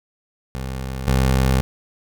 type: tone pair in turn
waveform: 20% pulse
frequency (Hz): 65.41 / 65.41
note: C2 / C2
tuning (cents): 0 / 0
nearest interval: unison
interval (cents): 0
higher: neither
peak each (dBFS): -21 / -10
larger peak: second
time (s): 0.55-1.08 / 1.08-1.61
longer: neither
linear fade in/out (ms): 0
effects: none